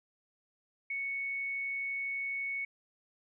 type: tone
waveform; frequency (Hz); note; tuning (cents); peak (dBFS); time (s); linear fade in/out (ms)
sine; 2217; C#7; 0; -33; 0.9-2.65; 5
effects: none